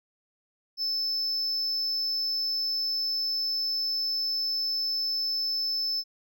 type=tone; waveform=triangle; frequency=5260 Hz; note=E8; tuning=5 cents flat; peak=-25 dBFS; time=0.77-6.04 s; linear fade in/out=50 ms; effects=none